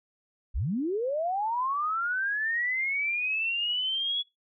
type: linear sweep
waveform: sine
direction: up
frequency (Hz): 34.65 to 3391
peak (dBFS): -26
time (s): 0.54-4.23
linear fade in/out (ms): 20
effects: noise-tail reverb RT60 0.2 s tail -21 dB re dry